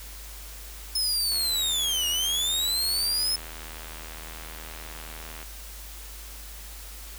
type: linear two-way sweep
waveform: sawtooth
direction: down then up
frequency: 5220 to 2835 to 5220 Hz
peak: -21 dBFS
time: 0.95-3.36 s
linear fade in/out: 5 ms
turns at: 2.08 s
type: click train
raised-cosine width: 0.3 ms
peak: -25 dBFS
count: 328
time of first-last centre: 1.32-5.428 s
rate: 79.6 Hz
effects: added 51 Hz sine -41 dBFS peak until 7.18 s + white hiss -44 dBFS RMS until 7.18 s